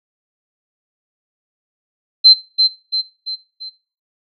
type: tone with echo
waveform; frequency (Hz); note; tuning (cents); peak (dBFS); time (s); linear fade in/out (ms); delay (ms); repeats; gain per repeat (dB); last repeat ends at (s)
sine; 4100; C8; -36; -3; 2.24-2.34; 20; 340; 4; -6; 3.7
effects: noise-tail reverb RT60 0.4 s tail -20 dB re dry